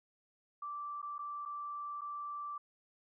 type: tone with dropouts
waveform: sine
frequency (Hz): 1169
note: D6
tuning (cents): -8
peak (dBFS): -39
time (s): 0.62-2.58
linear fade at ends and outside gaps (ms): 5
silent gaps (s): 1.018-1.027 / 1.182-1.19 / 1.453-1.458 / 2.01-2.016
effects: none